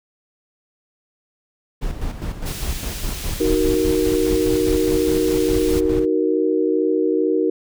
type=noise with tremolo; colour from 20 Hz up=brown; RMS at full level=-24 dBFS; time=1.81-6.06 s; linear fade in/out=20 ms; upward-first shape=square; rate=4.9 Hz; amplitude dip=55%
type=high-pass noise; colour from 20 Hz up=pink; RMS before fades=-33 dBFS; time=2.45-5.81 s; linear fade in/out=20 ms; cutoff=2500 Hz; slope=12 dB/octave
type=chord; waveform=sine; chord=D# minor; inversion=none; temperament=just; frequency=311.1 / 373.4 / 466.7 Hz; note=D#4 / F#4 / A#4; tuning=0 / +16 / +2 cents; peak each=-20 dBFS; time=3.4-7.5 s; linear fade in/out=5 ms
effects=none